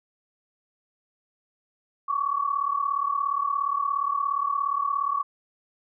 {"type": "tone pair together", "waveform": "sine", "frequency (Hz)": [1108.7, 1145.8], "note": ["C#6", "D6"], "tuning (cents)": [0, -43], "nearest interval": "minor second", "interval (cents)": 57, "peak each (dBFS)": -26, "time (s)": [2.08, 5.23], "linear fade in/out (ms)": 10, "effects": []}